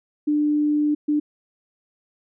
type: tone bursts at uneven times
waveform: sine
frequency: 297.6 Hz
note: D4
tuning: 23 cents sharp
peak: -17 dBFS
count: 2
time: 0.27-0.95 / 1.08-1.2 s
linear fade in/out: 10 ms
effects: none